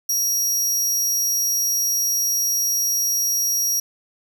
sawtooth tone, 5680 Hz, F8, 28 cents sharp, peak -16 dBFS, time 0.09-3.8 s, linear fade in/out 5 ms, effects 9-bit

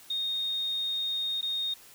sine tone with dropouts, 3700 Hz, A#7, 14 cents flat, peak -28 dBFS, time 0.1-1.74 s, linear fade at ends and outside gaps 5 ms, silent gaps 1.412-1.427 s, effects white hiss -53 dBFS RMS until 1.94 s

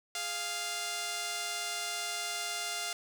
5% pulse tone pair together, 414.4 / 697 Hz, G#4 / F5, -4 / -4 cents, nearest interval major sixth, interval 900 cents, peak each -33 / -23 dBFS, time 0.15-2.93 s, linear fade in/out 2 ms, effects none

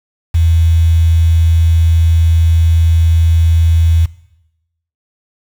sine tone with quantisation, 82.41 Hz, E2, in tune, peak -7 dBFS, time 0.34-4.06 s, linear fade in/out 10 ms, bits 5, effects noise-tail reverb RT60 0.9 s tail -19 dB re dry

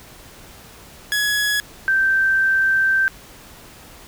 sawtooth / sine tone pair in turn, 1682 / 1561.1 Hz, G#6 / G6, +22 / -8 cents, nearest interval minor second, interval 130 cents, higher first, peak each -14 dBFS, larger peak neither, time 1.12-1.6 / 1.88-3.08 s, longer second, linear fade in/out 0 ms, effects pink hiss -43 dBFS RMS until 4.07 s

